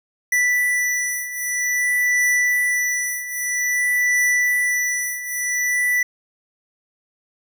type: beating tone pair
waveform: square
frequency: 1973 / 1973.51 Hz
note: B6 / B6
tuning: -2 / -2 cents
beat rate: 0.51 Hz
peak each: -20 / -24 dBFS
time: 0.32-6.03 s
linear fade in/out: 5 ms
effects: none